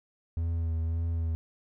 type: tone with vibrato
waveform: triangle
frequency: 82.41 Hz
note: E2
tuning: in tune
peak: -25 dBFS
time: 0.37-1.35 s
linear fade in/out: 0 ms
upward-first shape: sine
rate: 1.8 Hz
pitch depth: 26 cents each way
effects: none